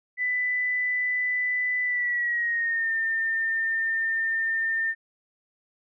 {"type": "tone with pitch glide", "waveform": "sine", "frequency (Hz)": [1993, 1806.6], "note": ["B6", "A6"], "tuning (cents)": [15, 45], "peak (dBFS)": -23, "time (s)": [0.17, 4.95], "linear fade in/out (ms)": 50, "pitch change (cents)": -170, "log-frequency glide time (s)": [1.83, 2.93], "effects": []}